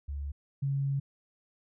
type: tone pair in turn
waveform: sine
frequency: 71 / 138.36 Hz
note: C#2 / C#3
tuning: +42 / -3 cents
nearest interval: octave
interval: 1155 cents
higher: second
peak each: -33 / -27 dBFS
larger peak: second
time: 0.08-0.32 / 0.62-1 s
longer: second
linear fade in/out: 10 ms
effects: none